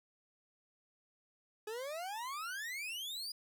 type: exponential sweep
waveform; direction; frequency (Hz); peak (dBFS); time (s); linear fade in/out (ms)
40% pulse; up; 417 to 4978; -39; 1.67-3.32; 5
effects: none